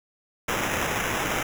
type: noise with sample-and-hold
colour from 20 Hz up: white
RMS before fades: -27 dBFS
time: 0.48-1.43 s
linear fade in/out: 5 ms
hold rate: 4410 Hz
effects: none